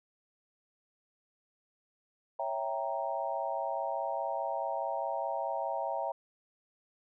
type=chord; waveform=sine; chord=C# diminished seventh; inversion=none; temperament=equal; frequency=554.4 / 659.3 / 784 / 932.3 Hz; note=C#5 / E5 / G5 / Bb5; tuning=0 / 0 / 0 / 0 cents; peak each=-38 / -36 / -37 / -37 dBFS; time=2.39-6.12 s; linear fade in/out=5 ms; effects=none